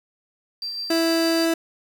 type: tone with tremolo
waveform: sine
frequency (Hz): 4699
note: D8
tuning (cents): 0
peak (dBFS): -26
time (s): 0.62-1.45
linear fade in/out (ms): 2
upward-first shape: sine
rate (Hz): 6.6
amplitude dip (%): 30
type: tone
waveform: 30% pulse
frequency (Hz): 329.6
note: E4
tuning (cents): 0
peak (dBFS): -16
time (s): 0.9-1.54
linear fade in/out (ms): 5
effects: 8-bit